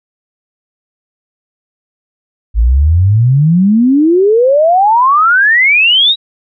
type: exponential sweep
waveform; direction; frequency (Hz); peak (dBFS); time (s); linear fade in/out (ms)
sine; up; 52 to 3900; -5; 2.54-6.16; 50
effects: none